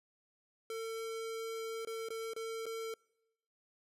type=tone with dropouts; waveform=square; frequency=450.4 Hz; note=A4; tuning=40 cents sharp; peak=-39 dBFS; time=0.7-2.94 s; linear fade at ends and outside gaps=2 ms; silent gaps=1.85-1.872 / 2.087-2.104 / 2.335-2.363 / 2.657-2.664 s; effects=noise-tail reverb RT60 0.9 s tail -26 dB re dry + resampled to 32000 Hz